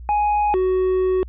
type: tone pair in turn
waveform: triangle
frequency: 833 / 372.3 Hz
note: G#5 / F#4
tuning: +5 / +11 cents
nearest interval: octave + major second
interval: 1394 cents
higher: first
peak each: -14 dBFS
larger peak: neither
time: 0.09-0.54 / 0.54-1.23 s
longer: second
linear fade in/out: 0 ms
effects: added 60 Hz sine -33 dBFS peak until 1.28 s + resampled to 8000 Hz